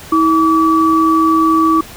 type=tone pair together; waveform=sine; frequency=322.1 / 1148 Hz; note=E4 / D6; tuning=-40 / -40 cents; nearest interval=octave + minor seventh; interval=2200 cents; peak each=-11 dBFS; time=0.12-1.81 s; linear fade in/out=5 ms; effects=pink hiss -34 dBFS RMS until 1.96 s